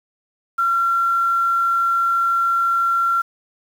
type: tone with quantisation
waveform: sine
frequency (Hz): 1367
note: F6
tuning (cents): -37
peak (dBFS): -15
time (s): 0.58-3.22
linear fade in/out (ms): 10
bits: 7
effects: none